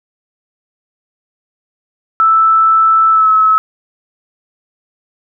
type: tone with pitch glide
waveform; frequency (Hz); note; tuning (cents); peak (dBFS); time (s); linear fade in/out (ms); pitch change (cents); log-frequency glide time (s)
sine; 1318.5 to 1292.9; E6 to E6; 0 to -34; -6; 2.2-3.58; 0; -34; 3.11-3.29
effects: none